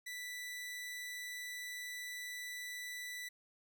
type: tone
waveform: sawtooth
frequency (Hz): 1975.5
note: B6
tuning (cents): 0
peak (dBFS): -39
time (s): 0.06-3.29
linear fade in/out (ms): 10
effects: none